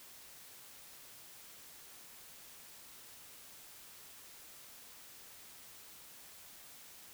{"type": "silence", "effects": ["white hiss -55 dBFS RMS until 7.13 s"]}